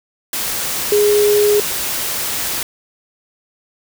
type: tone in noise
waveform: sine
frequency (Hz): 415.3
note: G#4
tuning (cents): 0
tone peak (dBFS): -10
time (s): 0.92-1.6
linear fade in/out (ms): 2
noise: white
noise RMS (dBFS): -21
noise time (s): 0.33-2.63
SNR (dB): +8
effects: none